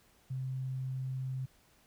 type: tone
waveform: sine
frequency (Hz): 130.81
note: C3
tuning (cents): 0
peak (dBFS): -34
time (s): 0.3-1.46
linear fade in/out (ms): 10
effects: pink hiss -66 dBFS RMS until 1.86 s